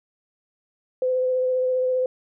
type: tone with vibrato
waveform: sine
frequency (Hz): 510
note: C5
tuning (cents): -44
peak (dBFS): -19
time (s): 1.02-2.06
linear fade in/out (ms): 2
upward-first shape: sine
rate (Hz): 15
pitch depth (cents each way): 14
effects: none